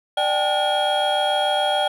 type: tone cluster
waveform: triangle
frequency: 595 / 777 / 844 / 1442 / 3276 Hz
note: D5 / G5 / G#5 / F#6 / G#7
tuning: +22 / -16 / +28 / -45 / -24 cents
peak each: -21 / -20 / -26 / -28 / -23 dBFS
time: 0.17-1.88 s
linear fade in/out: 5 ms
effects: none